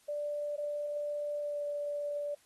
sine tone with pitch glide, 587.3 to 582.2 Hz, D5 to D5, 0 to -15 cents, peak -33 dBFS, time 0.08-2.35 s, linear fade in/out 10 ms, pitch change -15 cents, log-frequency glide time 1.38-1.64 s, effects white hiss -66 dBFS RMS until 2.45 s + AAC 32 kbps

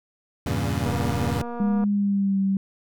25% pulse chord, E diminished seventh, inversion none, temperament equal with one note detuned, 82.07 / 98 / 116.54 / 138.59 Hz, E2 / G2 / Bb2 / Db3, -7 / 0 / 0 / 0 cents, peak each -25 dBFS, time 0.46-1.42 s, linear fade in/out 5 ms
click train, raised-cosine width 1 ms, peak -21 dBFS, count 234, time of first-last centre 0.86-1.839 s, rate 238 Hz
sine tone with pitch glide, 205.2 to 194.36 Hz, G#3 to G3, -21 to -15 cents, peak -19 dBFS, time 1.6-2.57 s, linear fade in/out 2 ms, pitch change -94 cents, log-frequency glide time 1.84-2.39 s
effects none

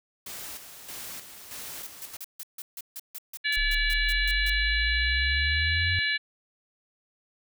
white noise with tremolo, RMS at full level -39 dBFS, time 0.26-2.17 s, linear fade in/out 5 ms, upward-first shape square, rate 1.6 Hz, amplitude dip 55%
blue noise bursts, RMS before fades -38 dBFS, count 15, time 1.83-4.5 s, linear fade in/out 2 ms, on 38 ms, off 150 ms
harmonic tone, 574 Hz, D5, 40 cents flat, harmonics 3 / 4 / 5 / 6 / 7, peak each -27 / -30 / -34 / -37 / -31 dBFS, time 3.44-6.18 s, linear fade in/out 20 ms
sine exponential sweep, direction up, 34.28 to 92.5 Hz, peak -27 dBFS, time 3.57-5.99 s, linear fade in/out 0 ms
effects none

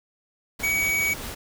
pink noise with tremolo, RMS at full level -34 dBFS, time 0.59-1.35 s, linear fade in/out 10 ms, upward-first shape sine, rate 4.8 Hz, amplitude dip 25%
square tone, 2261 Hz, C#7, 34 cents sharp, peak -22 dBFS, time 0.63-1.14 s, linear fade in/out 10 ms
effects none

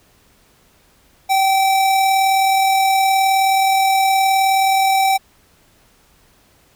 square tone with amplitude modulation, 773 Hz, G5, 24 cents flat, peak -12 dBFS, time 1.29-5.18 s, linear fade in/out 20 ms, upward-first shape sine, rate 39.1 Hz, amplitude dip 25%, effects pink hiss -54 dBFS RMS until 6.75 s

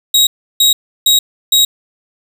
sawtooth tone bursts, 3807 Hz, A#7, 36 cents sharp, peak -4 dBFS, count 4, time 0.14-1.65 s, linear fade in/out 5 ms, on 130 ms, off 330 ms, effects none

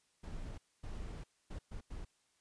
brown noise bursts at uneven times, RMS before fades -44 dBFS, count 5, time 0.23-0.58 / 0.83-1.24 / 1.5-1.59 / 1.71-1.81 / 1.9-2.05 s, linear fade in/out 10 ms, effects white hiss -75 dBFS RMS until 2.4 s + resampled to 22050 Hz

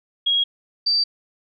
sine tone pair in turn, 3293 / 4654 Hz, G#7 / D8, -15 / -17 cents, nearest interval tritone, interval 598 cents, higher second, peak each -16 dBFS, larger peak neither, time 0.26-0.44 / 0.86-1.04 s, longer neither, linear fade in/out 10 ms, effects none

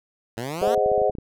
10% pulse exponential sweep, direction up, 110 to 245.1 Hz, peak -20 dBFS, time 0.37-0.75 s, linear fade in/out 5 ms
sine chord, Ab dominant seventh, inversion none, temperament equal, 415.3 / 523.3 / 622.3 / 740 Hz, Ab4 / C5 / Eb5 / Gb5, 0 / 0 / 0 / 0 cents, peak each -23 / -23 / -23 / -24 dBFS, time 0.61-1.11 s, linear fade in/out 20 ms
clicks, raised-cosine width 3 ms, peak -23 dBFS, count 10, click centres 0.616 / 0.676 / 0.778 / 0.861 / 0.917 / 0.979 / 1.017 / 1.097 / 1.152 / 1.185 s
effects none

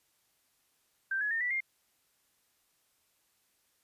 sine tone with pitch steps, 1568 / 1690.3 / 1822.1 / 1964.2 / 2117 Hz, G6 / G#6 / A#6 / B6 / C7, 0 / +30 / -40 / -10 / +20 cents, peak -29 dBFS, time 1.11-1.605 s, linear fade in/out 5 ms, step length 99 ms, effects white hiss -73 dBFS RMS until 3.83 s + resampled to 32000 Hz

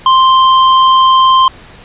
square tone, 1046.5 Hz, C6, in tune, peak -5 dBFS, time 0.06-1.48 s, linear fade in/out 2 ms, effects pink hiss -36 dBFS RMS until 1.84 s + resampled to 8000 Hz

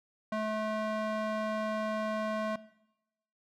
square tone with band-pass filter, 216.1 Hz, A3, 31 cents flat, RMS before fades -33 dBFS, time 0.32-2.56 s, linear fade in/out 5 ms, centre 870 Hz, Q 0.88, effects noise-tail reverb RT60 0.9 s tail -19 dB re dry

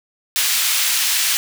pink high-pass noise, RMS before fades -18 dBFS, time 0.36-1.37 s, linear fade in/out 0 ms, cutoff 2500 Hz, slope 12 dB/octave, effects none

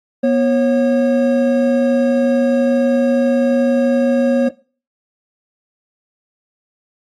triangle tone pair together, 242.8 / 545 Hz, B3 / C#5, -29 / -29 cents, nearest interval octave + major second, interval 1400 cents, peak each -12 dBFS, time 0.23-4.49 s, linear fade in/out 10 ms, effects noise-tail reverb RT60 0.4 s tail -22 dB re dry + AAC 32 kbps

